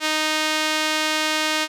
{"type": "tone with band-pass filter", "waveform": "sawtooth", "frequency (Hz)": 310, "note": "D#4", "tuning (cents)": -6, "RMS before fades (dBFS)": -22, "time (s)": [0, 1.68], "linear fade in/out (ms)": 50, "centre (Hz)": 3400, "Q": 0.71, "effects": []}